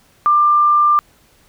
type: tone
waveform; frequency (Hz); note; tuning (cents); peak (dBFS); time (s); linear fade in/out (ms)
sine; 1190; D6; +22; -9; 0.26-0.99; 0
effects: pink hiss -53 dBFS RMS until 1.48 s